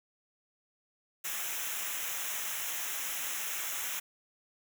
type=noise with comb filter; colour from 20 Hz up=white; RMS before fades=-36 dBFS; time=1.24-4 s; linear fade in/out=10 ms; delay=0.22 ms; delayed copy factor=-0.8; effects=none